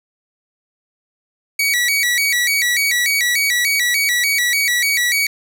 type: tone with vibrato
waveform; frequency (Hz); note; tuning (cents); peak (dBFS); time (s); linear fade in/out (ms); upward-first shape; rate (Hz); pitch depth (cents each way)
sawtooth; 2093; C7; 0; -11; 1.59-5.27; 5; square; 3.4; 130
effects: none